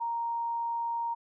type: tone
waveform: sine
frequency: 932.3 Hz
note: A#5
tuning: in tune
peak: -29 dBFS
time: 0-1.15 s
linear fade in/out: 20 ms
effects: none